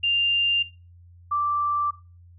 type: tone pair in turn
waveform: sine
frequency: 2794 / 1172.4 Hz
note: F7 / D6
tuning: 0 / -3 cents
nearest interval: octave + minor third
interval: 1503 cents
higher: first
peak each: -19 / -21 dBFS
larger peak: first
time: 0.03-0.63 / 1.31-1.91 s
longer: neither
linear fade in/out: 10 ms
effects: noise-tail reverb RT60 0.3 s tail -17 dB re dry + added 87 Hz sine -47 dBFS peak until 2.38 s